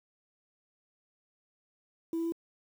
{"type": "tone with pitch steps", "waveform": "sine", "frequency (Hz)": [329.6, 331.7, 333.8], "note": ["E4", "E4", "E4"], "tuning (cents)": [0, 11, 22], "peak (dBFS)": -28, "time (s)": [2.13, 2.322], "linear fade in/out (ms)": 2, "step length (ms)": 64, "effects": ["tanh soft clip ceiling -27 dBFS", "9-bit"]}